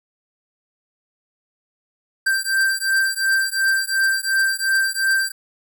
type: beating tone pair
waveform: square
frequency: 1568 / 1570.8 Hz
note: G6 / G6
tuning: 0 / +3 cents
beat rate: 2.8 Hz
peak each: -21 dBFS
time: 2.26-5.32 s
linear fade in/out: 10 ms
effects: none